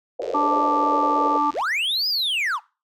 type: band-pass noise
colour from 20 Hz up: pink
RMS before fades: -28 dBFS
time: 0.19-1.38 s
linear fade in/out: 5 ms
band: 430 to 600 Hz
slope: 48 dB/octave
type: click train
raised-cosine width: 0.2 ms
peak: -25 dBFS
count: 120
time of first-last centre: 0.22-1.61 s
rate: 85.6 Hz
type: harmonic tone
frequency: 293.7 Hz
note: D4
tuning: in tune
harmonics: 1 / 3 / 4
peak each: -25 / -21 / -21 dBFS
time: 0.34-1.51 s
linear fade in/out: 10 ms
type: linear two-way sweep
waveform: triangle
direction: up then down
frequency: 210 to 5090 to 782 Hz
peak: -19 dBFS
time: 1.53-2.6 s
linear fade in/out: 50 ms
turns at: 2.08 s
effects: noise-tail reverb RT60 0.3 s tail -21 dB re dry